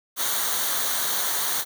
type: noise with comb filter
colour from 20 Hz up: white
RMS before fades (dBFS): -25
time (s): 0.16-1.65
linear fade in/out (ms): 50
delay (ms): 0.39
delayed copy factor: -0.65
effects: none